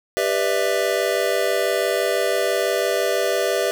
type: chord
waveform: square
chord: E minor seventh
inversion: first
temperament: just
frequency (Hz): 395.6 / 494.4 / 593.3 / 659.3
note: G4 / B4 / D5 / E5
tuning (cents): +16 / +2 / +18 / 0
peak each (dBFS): -25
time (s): 0.17-3.71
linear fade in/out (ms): 0
effects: none